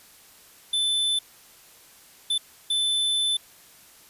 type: tone bursts at uneven times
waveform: square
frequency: 3520 Hz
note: A7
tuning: in tune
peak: -22 dBFS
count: 3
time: 0.73-1.19 / 2.3-2.38 / 2.7-3.37 s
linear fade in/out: 5 ms
effects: white hiss -52 dBFS RMS until 4.09 s + resampled to 32000 Hz